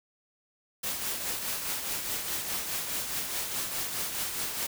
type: noise with tremolo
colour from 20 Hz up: white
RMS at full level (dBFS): -31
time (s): 0.83-4.67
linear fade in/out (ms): 10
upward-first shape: triangle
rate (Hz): 4.8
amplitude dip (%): 50
effects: none